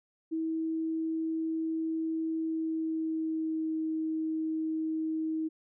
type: tone with pitch glide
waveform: sine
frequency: 322.3 to 317.3 Hz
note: E4 to D#4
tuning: -39 to +34 cents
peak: -29 dBFS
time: 0.31-5.49 s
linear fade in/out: 20 ms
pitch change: -27 cents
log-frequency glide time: 2.39-3.77 s
effects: none